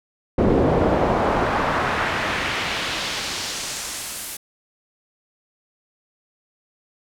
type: noise with band-pass filter sweep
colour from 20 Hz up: brown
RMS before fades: -22 dBFS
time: 0.38-4.37 s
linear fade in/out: 5 ms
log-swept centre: 390 to 12000 Hz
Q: 1.1
effects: none